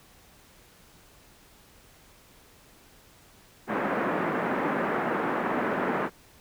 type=band-pass noise; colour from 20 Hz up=pink; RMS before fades=-28 dBFS; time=3.67-6.1 s; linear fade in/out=50 ms; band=200 to 1800 Hz; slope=24 dB/octave; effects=pink hiss -56 dBFS RMS until 6.4 s